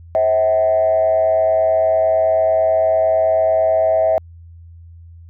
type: tone with frequency modulation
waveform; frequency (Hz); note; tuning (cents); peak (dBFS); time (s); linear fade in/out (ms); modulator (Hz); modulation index
sine; 646; E5; -35; -11; 0.15-4.18; 0; 109; 0.62
effects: tanh soft clip ceiling -7 dBFS + added 84 Hz sine -37 dBFS peak until 5.29 s